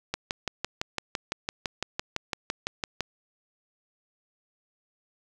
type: click train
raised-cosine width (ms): 0.2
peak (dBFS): -11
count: 18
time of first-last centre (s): 0.14-3.007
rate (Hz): 5.93
effects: none